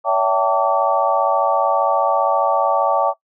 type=tone cluster; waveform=sine; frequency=567 / 662 / 775 / 893 / 1149 Hz; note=C#5 / E5 / G5 / A5 / D6; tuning=+39 / +7 / -20 / +25 / -38 cents; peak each=-20 dBFS; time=0.04-3.14 s; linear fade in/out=50 ms; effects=noise-tail reverb RT60 0.1 s tail -20 dB re dry